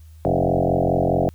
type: tone with frequency modulation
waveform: sine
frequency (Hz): 399.4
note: G4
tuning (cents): +32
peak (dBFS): -16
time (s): 0.25-1.29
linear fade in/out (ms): 0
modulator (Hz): 44.8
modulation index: 7.2
effects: added 79 Hz sine -41 dBFS peak until 1.34 s + white hiss -60 dBFS RMS until 1.34 s